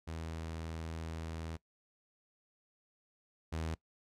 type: tone pair in turn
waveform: sawtooth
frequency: 81.2 / 80.45 Hz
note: E2 / E2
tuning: -26 / -42 cents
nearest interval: unison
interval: 16 cents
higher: first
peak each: -36 / -32 dBFS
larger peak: second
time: 0.07-1.57 / 3.52-3.75 s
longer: first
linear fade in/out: 10 ms
effects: noise-tail reverb RT60 0.1 s tail -21 dB re dry + low-pass 9000 Hz 12 dB/octave